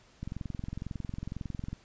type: click train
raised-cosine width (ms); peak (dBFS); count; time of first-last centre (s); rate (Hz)
5; -24; 34; 0.23-1.73; 22
effects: pink hiss -61 dBFS RMS until 1.84 s + resampled to 16000 Hz